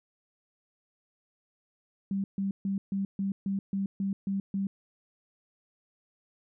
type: tone bursts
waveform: sine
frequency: 196 Hz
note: G3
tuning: in tune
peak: -27 dBFS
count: 10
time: 2.11-4.67 s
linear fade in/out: 2 ms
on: 130 ms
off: 140 ms
effects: none